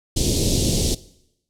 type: band-stop noise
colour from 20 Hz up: pink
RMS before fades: -19 dBFS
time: 0.16-0.95 s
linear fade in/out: 10 ms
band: 480 to 3800 Hz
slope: 24 dB/octave
effects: noise-tail reverb RT60 0.8 s tail -19 dB re dry + low-pass 9000 Hz 12 dB/octave